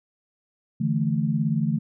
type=chord; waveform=sine; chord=D suspended second; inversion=none; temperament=equal; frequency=146.83 / 164.81 / 220 Hz; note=D3 / E3 / A3; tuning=0 / 0 / 0 cents; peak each=-25 dBFS; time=0.8-1.79 s; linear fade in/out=10 ms; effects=none